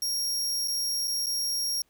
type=tone with dropouts; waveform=sawtooth; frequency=5588 Hz; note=F8; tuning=in tune; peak=-24 dBFS; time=0.02-1.82 s; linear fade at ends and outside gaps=2 ms; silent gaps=0.676-0.681 / 1.074-1.078 / 1.261-1.267 s; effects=pink hiss -69 dBFS RMS until 1.89 s